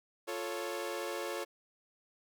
sawtooth chord, F augmented, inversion none, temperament equal, 349.2 / 440 / 554.4 Hz, F4 / A4 / C#5, 0 / 0 / 0 cents, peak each -37 / -37 / -36 dBFS, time 0.27-1.45 s, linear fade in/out 20 ms, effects none

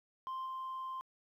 sine tone with level steps, 1046.5 Hz, C6, in tune, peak -35 / -37 dBFS, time 0.27-1.01 s, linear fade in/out 0 ms, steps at 0.46 s, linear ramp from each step 2 ms, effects tanh soft clip ceiling -37 dBFS + 12-bit

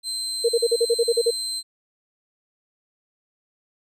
30% pulse tone, 4108 Hz, C8, 33 cents flat, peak -23 dBFS, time 0.03-1.63 s, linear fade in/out 50 ms
sine tone bursts, 467.2 Hz, A#4, 4 cents sharp, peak -15 dBFS, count 10, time 0.44-1.308 s, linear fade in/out 10 ms, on 49 ms, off 42 ms
effects resampled to 32000 Hz

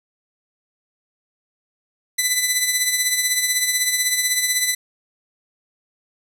10% pulse tone with tremolo, 2000 Hz, B6, 21 cents sharp, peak -6 dBFS, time 2.18-4.75 s, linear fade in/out 10 ms, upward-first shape triangle, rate 16 Hz, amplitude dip 60%, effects none

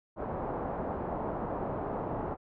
white low-pass noise, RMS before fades -35 dBFS, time 0.16-2.37 s, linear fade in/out 50 ms, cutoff 910 Hz, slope 24 dB/octave, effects none

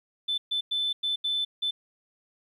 sine tone bursts at uneven times, 3520 Hz, A7, in tune, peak -24 dBFS, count 6, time 0.28-0.38 / 0.51-0.61 / 0.71-0.93 / 1.03-1.16 / 1.24-1.45 / 1.62-1.71 s, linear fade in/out 10 ms, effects tanh soft clip ceiling -20 dBFS + 11-bit

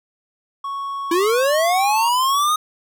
triangle tone with pitch glide, 1108.7 to 1097.2 Hz, C#6 to C#6, 0 to -18 cents, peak -22 dBFS, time 0.64-2.09 s, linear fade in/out 5 ms, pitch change -18 cents, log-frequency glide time 1.08-1.22 s
square linear sweep, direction up, 325.9 to 1256 Hz, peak -16 dBFS, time 1.11-2.56 s, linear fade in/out 5 ms
effects none

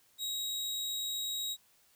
sawtooth tone, 3812 Hz, A#7, 38 cents sharp, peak -31 dBFS, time 0.18-1.57 s, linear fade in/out 50 ms, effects white hiss -67 dBFS RMS until 1.95 s

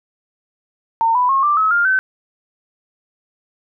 sine tone with pitch steps, 910 / 992.4 / 1082.2 / 1180.1 / 1286.9 / 1403.4 / 1530.4 Hz, A#5 / B5 / C#6 / D6 / E6 / F6 / G6, -42 / +8 / -42 / +8 / -42 / +8 / -42 cents, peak -12 dBFS, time 1.01-1.99 s, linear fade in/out 0 ms, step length 140 ms, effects none

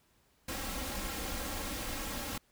pink noise with comb filter, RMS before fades -38 dBFS, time 0.48-2.38 s, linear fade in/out 5 ms, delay 3.7 ms, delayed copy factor +0.65, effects pink hiss -70 dBFS RMS until 2.51 s

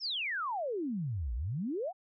sine exponential two-way sweep, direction down then up, 5588 to 53.8 to 804 Hz, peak -32 dBFS, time 0-1.93 s, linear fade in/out 50 ms, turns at 1.34 s, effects none

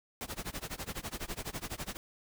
pink noise with tremolo, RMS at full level -37 dBFS, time 0.21-1.97 s, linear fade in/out 0 ms, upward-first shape sine, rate 12 Hz, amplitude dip 95%, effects none

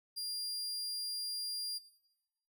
sawtooth tone, 4800 Hz, D8, 37 cents sharp, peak -34 dBFS, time 0.16-1.79 s, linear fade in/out 20 ms, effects noise-tail reverb RT60 0.9 s tail -17 dB re dry

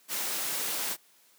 white noise, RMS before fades -32 dBFS, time 0.08-0.97 s, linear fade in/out 50 ms, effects white hiss -62 dBFS RMS until 1.38 s + high-pass 200 Hz 12 dB/octave

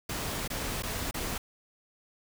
pink noise with dropouts, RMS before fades -34 dBFS, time 0.09-1.38 s, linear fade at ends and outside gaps 5 ms, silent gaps 0.478-0.501 / 0.824-0.833 / 1.111-1.141 s, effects none

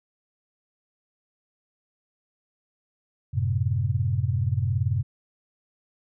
sine chord, F# diminished, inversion none, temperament equal, 92.5 / 110 / 130.81 Hz, F#2 / A2 / C3, 0 / 0 / 0 cents, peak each -26 dBFS, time 3.33-5.03 s, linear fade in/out 20 ms, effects none

